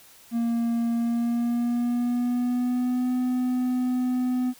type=tone with pitch glide; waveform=triangle; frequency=233.1 to 251.3 Hz; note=A#3 to B3; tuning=0 to +30 cents; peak=-20 dBFS; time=0.31-4.54 s; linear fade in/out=50 ms; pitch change=+130 cents; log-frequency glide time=0.95-3.12 s; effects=white hiss -52 dBFS RMS until 4.59 s